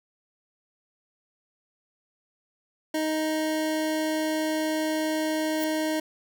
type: tone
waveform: 25% pulse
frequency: 312.3 Hz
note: D#4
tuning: 7 cents sharp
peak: -21 dBFS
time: 2.94-6 s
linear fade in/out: 5 ms
type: noise with exponential growth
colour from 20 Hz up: violet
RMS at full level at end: -31 dBFS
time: 5.52-5.64 s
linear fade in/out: 0 ms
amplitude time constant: 24 ms
effects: none